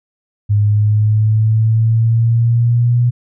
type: exponential sweep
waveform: sine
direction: up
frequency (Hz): 103.1 to 121.8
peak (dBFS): -9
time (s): 0.49-3.11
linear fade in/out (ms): 20
effects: none